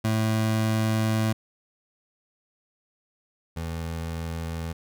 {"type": "tone pair in turn", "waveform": "25% pulse", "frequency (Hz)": [110, 82.41], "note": ["A2", "E2"], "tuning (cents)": [0, 0], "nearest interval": "perfect fourth", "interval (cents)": 500, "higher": "first", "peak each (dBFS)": [-18, -26], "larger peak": "first", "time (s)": [[0.04, 1.33], [3.56, 4.73]], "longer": "first", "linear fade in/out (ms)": 10, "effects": []}